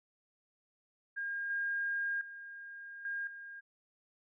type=tone with level steps; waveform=sine; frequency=1616 Hz; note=G#6; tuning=48 cents flat; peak=-35 / -32 / -45 / -35 / -45 dBFS; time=1.16-3.61 s; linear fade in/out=20 ms; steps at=1.5 / 2.21 / 3.05 / 3.27 s; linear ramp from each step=2 ms; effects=none